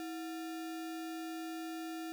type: tone with sample-and-hold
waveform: sine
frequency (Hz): 324.3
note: E4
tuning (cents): -28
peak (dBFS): -39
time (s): 0-2.12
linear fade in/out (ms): 0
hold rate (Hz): 1050
effects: none